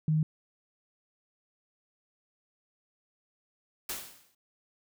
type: tone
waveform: sine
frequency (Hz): 155.56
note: D#3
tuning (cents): 0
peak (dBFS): -23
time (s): 0.08-0.23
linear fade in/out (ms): 2
type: noise with exponential decay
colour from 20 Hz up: white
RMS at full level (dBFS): -33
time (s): 3.89-4.35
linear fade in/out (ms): 5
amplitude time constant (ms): 100
effects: none